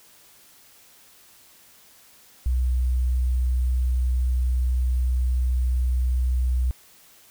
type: tone with sample-and-hold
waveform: sine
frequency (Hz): 62.6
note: B1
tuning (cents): +24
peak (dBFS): -19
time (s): 2.46-6.71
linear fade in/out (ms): 0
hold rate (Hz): 8820
effects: white hiss -53 dBFS RMS until 7.3 s